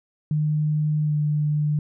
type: tone with pitch glide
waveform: sine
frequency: 151.9 to 149.64 Hz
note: D#3 to D3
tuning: -41 to +33 cents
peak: -19 dBFS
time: 0.31-1.79 s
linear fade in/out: 2 ms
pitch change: -26 cents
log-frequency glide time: 1.04-1.12 s
effects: none

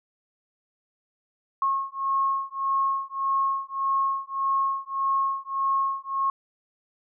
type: beating tone pair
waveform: sine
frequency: 1086 / 1087.7 Hz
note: C#6 / C#6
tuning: -36 / -33 cents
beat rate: 1.7 Hz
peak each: -26 dBFS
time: 1.62-6.3 s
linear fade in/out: 2 ms
effects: none

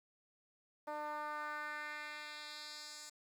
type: tone with band-pass filter sweep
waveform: 10% pulse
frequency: 299.6 Hz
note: D4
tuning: 35 cents sharp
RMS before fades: -45 dBFS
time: 0.87-3.1 s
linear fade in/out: 10 ms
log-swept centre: 730 to 6800 Hz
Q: 1.8
effects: 11-bit

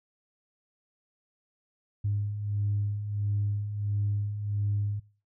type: beating tone pair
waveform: sine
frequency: 101.4 / 102.9 Hz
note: G#2 / G#2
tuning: -41 / -16 cents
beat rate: 1.5 Hz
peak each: -34 / -27 dBFS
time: 2.04-5 s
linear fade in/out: 10 ms
effects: noise-tail reverb RT60 0.4 s tail -22 dB re dry + tanh soft clip ceiling -20 dBFS

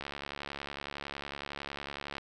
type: click train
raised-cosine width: 0.3 ms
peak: -22 dBFS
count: 155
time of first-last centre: 0.01-2.182 s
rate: 70.9 Hz
effects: none

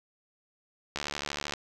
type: click train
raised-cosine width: 0.2 ms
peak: -15 dBFS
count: 43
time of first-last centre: 0.96-1.537 s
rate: 72.8 Hz
effects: none

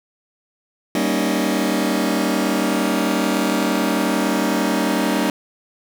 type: chord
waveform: sawtooth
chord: Eb dominant seventh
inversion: first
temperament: just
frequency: 194.45 / 233.3 / 280 / 311.1 Hz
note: G3 / Bb3 / Db4 / Eb4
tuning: -14 / +2 / +18 / 0 cents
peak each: -19 dBFS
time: 0.95-5.3 s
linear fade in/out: 2 ms
effects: none

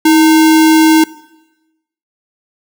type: tone with sample-and-hold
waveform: sine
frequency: 318.2 Hz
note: D#4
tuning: 39 cents sharp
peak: -4 dBFS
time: 0.05-1.04 s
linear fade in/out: 5 ms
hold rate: 1225 Hz
effects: noise-tail reverb RT60 1.0 s tail -20 dB re dry

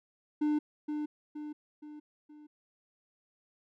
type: tone with echo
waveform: triangle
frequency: 299.8 Hz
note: D4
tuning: 36 cents sharp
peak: -24 dBFS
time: 0.41-0.59 s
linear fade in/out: 10 ms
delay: 470 ms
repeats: 4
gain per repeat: -6 dB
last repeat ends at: 2.47 s
effects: none

